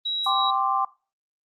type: tone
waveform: sine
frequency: 3868 Hz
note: B7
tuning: 37 cents flat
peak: -24 dBFS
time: 0.05-0.51 s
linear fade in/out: 10 ms
type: noise with exponential decay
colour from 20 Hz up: violet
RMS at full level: -35 dBFS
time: 0.24-0.41 s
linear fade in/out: 5 ms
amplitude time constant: 36 ms
type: chord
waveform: sine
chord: G suspended fourth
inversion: none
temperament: equal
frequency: 784 / 1046.5 / 1174.7 Hz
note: G5 / C6 / D6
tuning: 0 / 0 / 0 cents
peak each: -25 dBFS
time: 0.26-0.85 s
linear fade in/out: 5 ms
effects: noise-tail reverb RT60 0.3 s tail -19 dB re dry + Opus 32 kbps